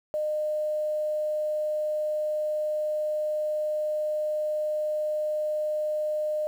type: tone with quantisation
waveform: sine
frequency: 609 Hz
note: D#5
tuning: 37 cents flat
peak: -25 dBFS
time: 0.14-6.47 s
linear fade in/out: 0 ms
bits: 9
effects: none